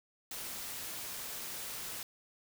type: noise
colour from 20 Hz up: white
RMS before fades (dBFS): -42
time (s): 0.31-2.03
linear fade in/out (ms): 2
effects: none